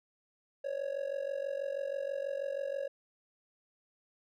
triangle tone with amplitude modulation, 554.4 Hz, C#5, in tune, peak -28 dBFS, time 0.64-2.88 s, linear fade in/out 10 ms, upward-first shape sine, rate 46.2 Hz, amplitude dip 85%, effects none

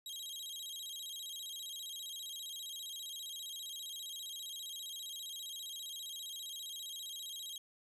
sawtooth tone with vibrato, 3520 Hz, A7, in tune, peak -40 dBFS, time 0.06-7.58 s, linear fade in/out 2 ms, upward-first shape square, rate 15 Hz, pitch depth 150 cents each way, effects resampled to 32000 Hz + 13-bit

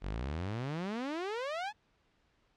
sawtooth exponential sweep, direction up, 43.65 to 880 Hz, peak -31 dBFS, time 0.01-1.73 s, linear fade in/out 50 ms, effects pink hiss -72 dBFS RMS until 2.56 s + low-pass 4000 Hz 12 dB/octave

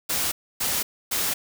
white noise bursts, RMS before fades -25 dBFS, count 3, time 0.09-1.34 s, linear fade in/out 10 ms, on 230 ms, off 280 ms, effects none

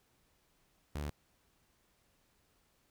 sawtooth tone, 73.42 Hz, D2, in tune, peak -33 dBFS, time 0.95-1.1 s, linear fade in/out 5 ms, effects pink hiss -73 dBFS RMS until 2.9 s

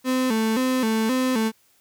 35% pulse tone with vibrato, 238.7 Hz, A#3, 41 cents sharp, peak -18 dBFS, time 0.04-1.52 s, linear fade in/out 50 ms, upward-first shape square, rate 1.9 Hz, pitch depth 130 cents each way, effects white hiss -61 dBFS RMS until 1.8 s

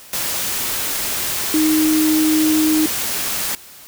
sine tone in noise, 311.1 Hz, D#4, in tune, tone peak -13 dBFS, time 1.54-2.86 s, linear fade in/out 2 ms, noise white, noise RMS -22 dBFS, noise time 0.13-3.55 s, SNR +6 dB, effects white hiss -41 dBFS RMS until 3.87 s

